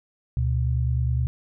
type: tone pair together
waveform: sine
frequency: 72.5 / 122.28 Hz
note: D2 / B2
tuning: -22 / -17 cents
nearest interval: major sixth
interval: 905 cents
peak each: -23 dBFS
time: 0.37-1.27 s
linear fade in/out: 0 ms
effects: none